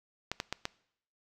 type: clicks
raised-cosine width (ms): 0.2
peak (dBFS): -15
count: 4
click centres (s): 0.316 / 0.401 / 0.526 / 0.654
effects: noise-tail reverb RT60 0.7 s tail -22 dB re dry